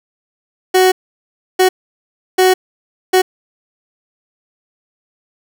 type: tone bursts at uneven times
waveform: 30% pulse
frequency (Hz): 371.7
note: F#4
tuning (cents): +8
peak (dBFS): -5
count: 4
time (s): 0.74-0.92 / 1.59-1.69 / 2.38-2.54 / 3.13-3.22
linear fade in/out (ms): 10
effects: none